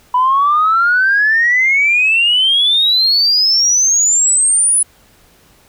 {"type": "exponential sweep", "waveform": "sine", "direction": "up", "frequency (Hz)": [984, 10170], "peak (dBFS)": -8, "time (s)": [0.14, 4.83], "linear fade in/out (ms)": 5, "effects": ["tanh soft clip ceiling -4 dBFS", "pink hiss -49 dBFS RMS until 5.68 s"]}